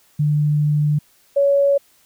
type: tone pair in turn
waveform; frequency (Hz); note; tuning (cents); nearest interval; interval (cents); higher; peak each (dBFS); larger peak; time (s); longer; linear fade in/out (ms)
sine; 148.9 / 561.1; D3 / C#5; +24 / +21; octave + major seventh; 2297; second; -14 / -12; second; 0.19-0.99 / 1.36-1.78; first; 10
effects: white hiss -56 dBFS RMS until 2.05 s